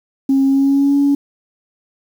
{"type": "tone with pitch glide", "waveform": "sine", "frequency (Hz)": [270.8, 282.3], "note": ["C#4", "C#4"], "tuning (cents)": [-40, 32], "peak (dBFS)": -9, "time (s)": [0.29, 1.15], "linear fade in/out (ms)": 5, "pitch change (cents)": 72, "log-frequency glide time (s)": [0.47, 0.96], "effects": ["tanh soft clip ceiling -6 dBFS", "7-bit"]}